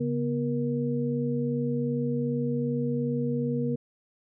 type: tone cluster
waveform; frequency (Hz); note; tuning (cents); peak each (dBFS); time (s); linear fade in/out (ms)
sine; 139.6 / 242.2 / 473.1; C#3 / B3 / A#4; +13 / -34 / +26; -30 / -28 / -31; 0-3.76; 10
effects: none